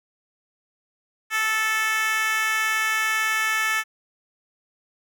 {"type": "tone with high-pass filter", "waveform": "10% pulse", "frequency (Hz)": 438.2, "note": "A4", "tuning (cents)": -7, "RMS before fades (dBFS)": -23, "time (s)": [1.3, 3.84], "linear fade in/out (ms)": 50, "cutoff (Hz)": 1600, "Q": 2.1, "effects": []}